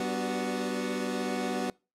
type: chord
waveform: 25% pulse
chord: G major seventh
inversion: none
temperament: equal with one note detuned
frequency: 193.3 / 246.9 / 293.7 / 370 Hz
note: G3 / B3 / D4 / F#4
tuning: -24 / 0 / 0 / 0 cents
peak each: -32 / -29 / -35 / -32 dBFS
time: 0-1.7 s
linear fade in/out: 2 ms
effects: noise-tail reverb RT60 0.3 s tail -25 dB re dry + low-pass 10000 Hz 12 dB/octave